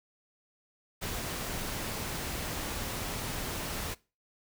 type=noise; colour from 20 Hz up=pink; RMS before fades=-36 dBFS; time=1.01-3.95 s; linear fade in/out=20 ms; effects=noise-tail reverb RT60 0.3 s tail -21 dB re dry